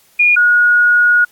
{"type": "tone pair in turn", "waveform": "sine", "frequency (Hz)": [2434, 1447.3], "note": ["D#7", "F#6"], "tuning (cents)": [-39, -39], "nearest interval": "major sixth", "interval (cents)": 900, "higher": "first", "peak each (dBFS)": -7, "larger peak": "neither", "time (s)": [[0.19, 0.36], [0.36, 1.25]], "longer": "second", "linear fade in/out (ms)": 10, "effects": ["white hiss -51 dBFS RMS until 1.31 s", "AAC 64 kbps"]}